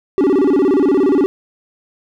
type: tone with vibrato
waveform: triangle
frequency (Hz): 329.6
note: E4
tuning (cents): 0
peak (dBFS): -8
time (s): 0.18-1.26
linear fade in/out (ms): 0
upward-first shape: square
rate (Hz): 17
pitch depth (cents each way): 270
effects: none